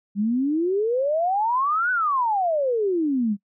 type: exponential two-way sweep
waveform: sine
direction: up then down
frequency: 195.5 to 1518 to 195.5 Hz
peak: -19 dBFS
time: 0.15-3.37 s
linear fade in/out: 50 ms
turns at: 1.91 s
effects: noise-tail reverb RT60 0.1 s tail -24 dB re dry